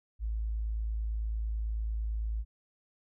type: tone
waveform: sine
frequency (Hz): 54.5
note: A1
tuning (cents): -16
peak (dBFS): -30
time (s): 0.19-2.45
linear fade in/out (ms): 50
effects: none